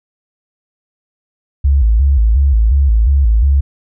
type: tone with vibrato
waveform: sine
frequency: 61.74 Hz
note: B1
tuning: in tune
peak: -7 dBFS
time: 1.64-3.61 s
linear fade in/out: 10 ms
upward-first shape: square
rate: 2.8 Hz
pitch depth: 200 cents each way
effects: none